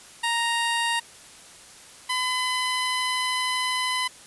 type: tone pair in turn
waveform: 15% pulse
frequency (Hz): 932.3 / 1010.9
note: A#5 / B5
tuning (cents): 0 / +40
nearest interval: minor second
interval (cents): 140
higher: second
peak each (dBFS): -16 / -17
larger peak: first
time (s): 0.23-1 / 2.09-4.08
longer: second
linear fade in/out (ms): 10
effects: white hiss -47 dBFS RMS until 4.26 s + resampled to 24000 Hz